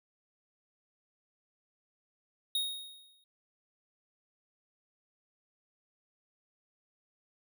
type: tone with exponential decay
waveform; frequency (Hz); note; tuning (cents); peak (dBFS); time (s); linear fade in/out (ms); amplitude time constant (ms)
square; 3742; A#7; +6; -28; 2.55-3.24; 2; 150
effects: none